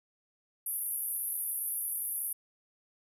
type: band-pass noise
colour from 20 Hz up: white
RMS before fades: -35 dBFS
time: 0.66-2.33 s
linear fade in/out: 5 ms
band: 10000 to 13000 Hz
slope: 96 dB/octave
effects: none